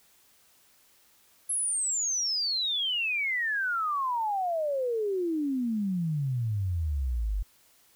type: exponential sweep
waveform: sine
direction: down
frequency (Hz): 11175 to 46.25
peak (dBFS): -26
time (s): 1.49-7.43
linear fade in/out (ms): 10
effects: white hiss -62 dBFS RMS until 7.95 s